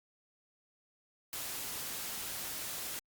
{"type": "noise", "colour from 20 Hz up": "white", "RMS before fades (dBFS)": -40, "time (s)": [1.33, 2.99], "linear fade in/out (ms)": 0, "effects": ["Opus 48 kbps"]}